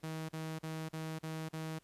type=tone bursts; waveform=sawtooth; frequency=158.9 Hz; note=D#3; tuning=37 cents sharp; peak=-35 dBFS; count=6; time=0.03-1.79 s; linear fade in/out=10 ms; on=260 ms; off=40 ms; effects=pink hiss -70 dBFS RMS until 1.83 s + resampled to 32000 Hz